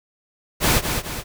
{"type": "noise with echo", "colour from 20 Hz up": "pink", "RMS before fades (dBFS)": -17, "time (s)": [0.6, 0.82], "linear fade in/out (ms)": 50, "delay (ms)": 210, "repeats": 2, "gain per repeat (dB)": -6, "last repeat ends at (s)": 1.24, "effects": []}